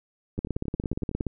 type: two click trains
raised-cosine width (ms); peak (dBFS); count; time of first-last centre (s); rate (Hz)
3; -24 / -15; 10 / 16; 0.38-1.206 / 0.39-1.267; 10.9 / 17.1
effects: none